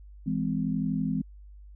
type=chord; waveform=sine; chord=E augmented; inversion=none; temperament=just; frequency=164.81 / 206 / 257.5 Hz; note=E3 / G#3 / B#3; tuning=0 / -14 / -28 cents; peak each=-30 dBFS; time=0.26-1.22 s; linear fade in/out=10 ms; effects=added 50 Hz sine -45 dBFS peak until 1.75 s